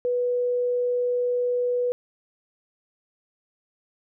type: tone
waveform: sine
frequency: 491 Hz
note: B4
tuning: 10 cents flat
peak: -21 dBFS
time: 0.05-1.92 s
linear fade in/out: 0 ms
effects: none